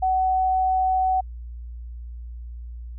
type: tone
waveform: sine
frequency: 751 Hz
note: F#5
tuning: 26 cents sharp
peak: -18 dBFS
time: 0.02-1.21 s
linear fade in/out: 10 ms
effects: added 59 Hz sine -33 dBFS peak until 2.98 s